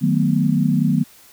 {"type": "chord", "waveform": "sine", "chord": "B dominant seventh", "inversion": "first", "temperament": "just", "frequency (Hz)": [154.34, 185.21, 222.2, 246.9], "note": ["D#3", "F#3", "A3", "B3"], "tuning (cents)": [-14, 2, 17, 0], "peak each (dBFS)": [-19, -20, -21, -20], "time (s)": [0.01, 1.04], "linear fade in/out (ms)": 20, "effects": ["white hiss -48 dBFS RMS until 1.32 s"]}